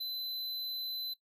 square tone, 4029 Hz, B7, 34 cents sharp, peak -36 dBFS, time 0-1.14 s, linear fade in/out 10 ms, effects noise-tail reverb RT60 0.1 s tail -18 dB re dry

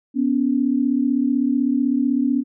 sine tone pair together, 246.9 / 282.8 Hz, B3 / C#4, 0 / +35 cents, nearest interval major second, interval 235 cents, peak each -19 dBFS, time 0.14-2.44 s, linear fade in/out 50 ms, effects none

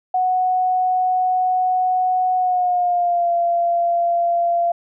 sine tone with pitch glide, 738 to 688.6 Hz, F#5 to F5, -5 to -25 cents, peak -15 dBFS, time 0.14-4.72 s, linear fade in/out 5 ms, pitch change -120 cents, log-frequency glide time 2.36-3.31 s, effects none

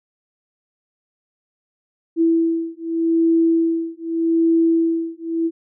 sine beating tone pair, 329.6 / 330.43 Hz, E4 / E4, 0 / +4 cents, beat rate 0.83 Hz, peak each -18 dBFS, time 2.16-5.51 s, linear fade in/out 50 ms, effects none

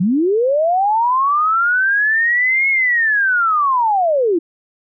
sine linear two-way sweep, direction up then down, 164.4 to 2189 to 314.1 Hz, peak -12 dBFS, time 0-4.39 s, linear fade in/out 10 ms, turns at 2.69 s, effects none

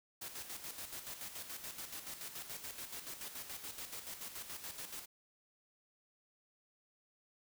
white noise with tremolo, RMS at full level -45 dBFS, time 0.21-5.06 s, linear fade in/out 10 ms, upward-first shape square, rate 7 Hz, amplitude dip 55%, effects none

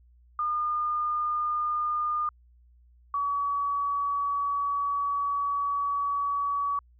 sine tone pair in turn, 1214 / 1135.3 Hz, D#6 / C#6, -43 / +41 cents, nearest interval minor second, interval 116 cents, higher first, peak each -25 dBFS, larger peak neither, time 0.39-2.29 / 3.14-6.79 s, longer second, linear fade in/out 2 ms, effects added 60 Hz sine -55 dBFS peak until 6.99 s

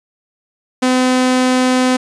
sawtooth tone, 254.8 Hz, C4, 46 cents flat, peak -7 dBFS, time 0.82-1.97 s, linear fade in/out 10 ms, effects resampled to 22050 Hz

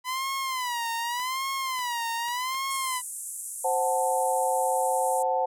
sawtooth tone with vibrato, 999 Hz, B5, 20 cents sharp, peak -24 dBFS, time 0.04-3.02 s, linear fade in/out 50 ms, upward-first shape sine, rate 0.85 Hz, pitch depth 140 cents each way
clicks, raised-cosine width 0.2 ms, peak -28 dBFS, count 4, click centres 1.199 / 1.791 / 2.285 / 2.546 s
pink band-pass noise, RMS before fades -37 dBFS, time 2.7-5.23 s, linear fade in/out 10 ms, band 7800 to 11000 Hz, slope 48 dB/octave
sine chord, F# diminished, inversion second, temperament equal, 523.3 / 740 / 880 Hz, C5 / F#5 / A5, 0 / 0 / 0 cents, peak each -27 dBFS, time 3.64-5.46 s, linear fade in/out 10 ms
effects none

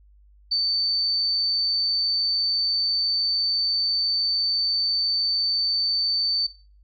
sine tone with amplitude modulation, 4553 Hz, C#8, 45 cents sharp, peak -19 dBFS, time 0.51-6.47 s, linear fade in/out 10 ms, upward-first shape sine, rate 174 Hz, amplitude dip 25%, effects noise-tail reverb RT60 0.4 s tail -18 dB re dry + added 50 Hz sine -51 dBFS peak until 6.83 s

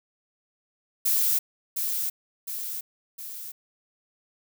violet noise with echo, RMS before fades -23 dBFS, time 1.05-1.39 s, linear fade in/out 10 ms, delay 710 ms, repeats 3, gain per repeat -5 dB, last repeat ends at 3.52 s, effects none

